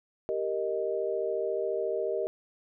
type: chord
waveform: sine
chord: Eb major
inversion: first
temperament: equal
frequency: 392 / 466.2 / 622.3 Hz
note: G4 / Bb4 / Eb5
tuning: 0 / 0 / 0 cents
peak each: -32 dBFS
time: 0.29-2.27 s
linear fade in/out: 0 ms
effects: none